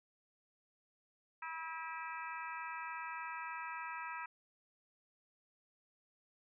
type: harmonic tone with a mistuned harmonic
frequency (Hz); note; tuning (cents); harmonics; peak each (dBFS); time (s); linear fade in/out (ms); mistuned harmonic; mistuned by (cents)
323.4; E4; -33; 3 / 4 / 5 / 6 / 7 / 8; -45 / -47 / -49 / -51 / -52 / -53; 1.42-4.26; 5; 7; +68
effects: none